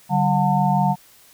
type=tone cluster; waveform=sine; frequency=146.3 / 191.8 / 723 / 899 Hz; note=D3 / G3 / F#5 / A5; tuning=-6 / -37 / -40 / +37 cents; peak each=-21 dBFS; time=0.09-0.96 s; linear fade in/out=50 ms; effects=white hiss -51 dBFS RMS until 1.33 s